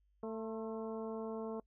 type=harmonic tone with a mistuned harmonic; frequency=222.5 Hz; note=A3; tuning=20 cents sharp; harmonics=1 / 2 / 3 / 4 / 5 / 6; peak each=-43 / -41 / -48 / -52 / -53 / -60 dBFS; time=0.23-1.6 s; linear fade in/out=2 ms; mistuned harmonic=5; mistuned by=-49 cents; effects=noise-tail reverb RT60 0.1 s tail -25 dB re dry + added 50 Hz sine -70 dBFS peak until 1.66 s